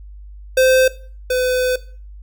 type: tone pair in turn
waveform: square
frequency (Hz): 518 / 505.3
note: C5 / B4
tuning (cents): -17 / +40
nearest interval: unison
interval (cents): 43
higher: first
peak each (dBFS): -11 / -16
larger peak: first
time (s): 0.57-0.88 / 1.3-1.76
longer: second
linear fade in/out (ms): 5
effects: noise-tail reverb RT60 0.4 s tail -17 dB re dry + added 50 Hz sine -34 dBFS peak until 2.22 s